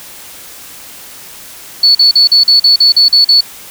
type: tone bursts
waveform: sine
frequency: 4435 Hz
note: C#8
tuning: in tune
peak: -3 dBFS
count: 10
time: 1.83-3.408 s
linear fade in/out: 5 ms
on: 120 ms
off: 42 ms
effects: white hiss -32 dBFS RMS until 3.7 s